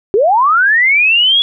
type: linear sweep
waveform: sine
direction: up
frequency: 370 to 3398 Hz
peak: -7 dBFS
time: 0.14-1.42 s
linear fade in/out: 0 ms
effects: none